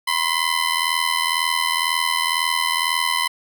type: ring-modulated tone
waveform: 15% pulse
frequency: 1017 Hz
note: C6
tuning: 50 cents flat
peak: -9 dBFS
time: 0.07-3.28 s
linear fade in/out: 10 ms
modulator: 41 Hz
effects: none